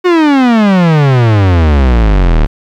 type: exponential sweep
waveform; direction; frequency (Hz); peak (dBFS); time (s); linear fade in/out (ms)
45% pulse; down; 370 to 36; -5; 0.04-2.47; 20
effects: low-pass 3000 Hz 12 dB/octave + 7-bit